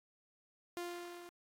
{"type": "tone with level ramp", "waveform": "sawtooth", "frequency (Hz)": 349.2, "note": "F4", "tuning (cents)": 0, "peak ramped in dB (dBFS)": [-35, -47], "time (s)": [0.77, 1.29], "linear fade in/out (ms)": 0, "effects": ["AAC 48 kbps"]}